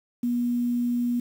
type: tone with quantisation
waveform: sine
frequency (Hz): 241.4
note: B3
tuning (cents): -39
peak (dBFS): -22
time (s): 0.23-1.2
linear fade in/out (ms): 5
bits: 8
effects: none